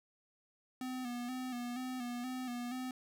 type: tone with vibrato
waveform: square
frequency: 248.8 Hz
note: B3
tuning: 13 cents sharp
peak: -39 dBFS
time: 0.81-2.91 s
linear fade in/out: 2 ms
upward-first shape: square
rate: 2.1 Hz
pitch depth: 46 cents each way
effects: none